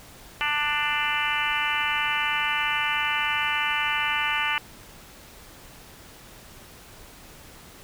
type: harmonic tone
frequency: 295.8 Hz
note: D4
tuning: 13 cents sharp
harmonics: 3 / 4 / 5 / 6 / 7 / 8 / 9 / 10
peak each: -31 / -31 / -31 / -31 / -31 / -31 / -31 / -31 dBFS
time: 0.41-4.58 s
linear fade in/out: 0 ms
effects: pink hiss -47 dBFS RMS until 7.83 s